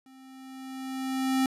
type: tone with level ramp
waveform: square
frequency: 263.3 Hz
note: C4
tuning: 11 cents sharp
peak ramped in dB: -52 to -22 dBFS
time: 0.06-1.46 s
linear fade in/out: 2 ms
effects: resampled to 32000 Hz